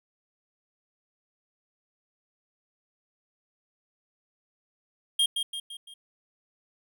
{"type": "tone with echo", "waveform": "square", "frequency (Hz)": 3224, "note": "G7", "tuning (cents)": 48, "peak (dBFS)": -21, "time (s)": [5.19, 5.26], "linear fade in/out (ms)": 5, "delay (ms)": 170, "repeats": 4, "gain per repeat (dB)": -6, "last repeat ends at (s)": 5.94, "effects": []}